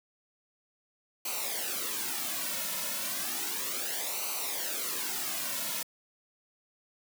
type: noise with flanger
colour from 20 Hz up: white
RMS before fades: -34 dBFS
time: 1.25-5.83 s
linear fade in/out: 5 ms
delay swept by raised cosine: 0.57 to 2.57 ms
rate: 0.33 Hz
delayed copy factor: -0.75
effects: high-pass 200 Hz 12 dB/octave